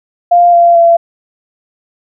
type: tone with pitch steps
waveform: sine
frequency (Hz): 698.5 / 688.1 / 677.8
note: F5 / F5 / E5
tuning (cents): 0 / -26 / +48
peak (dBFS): -3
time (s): 0.31-0.97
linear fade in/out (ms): 10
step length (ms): 220
effects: none